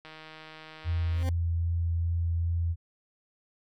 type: click train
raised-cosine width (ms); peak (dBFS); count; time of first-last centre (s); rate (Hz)
0.3; -30; 186; 0.05-1.228; 157
type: tone with vibrato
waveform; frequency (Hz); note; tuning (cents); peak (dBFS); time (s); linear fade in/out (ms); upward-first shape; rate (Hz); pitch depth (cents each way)
sine; 84.4; E2; +41; -25; 0.84-2.76; 50; triangle; 2.5; 11
type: tone with exponential growth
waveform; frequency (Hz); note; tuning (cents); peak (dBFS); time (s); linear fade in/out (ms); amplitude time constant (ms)
20% pulse; 261.6; C4; 0; -28; 1.04-1.29; 1; 54
effects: none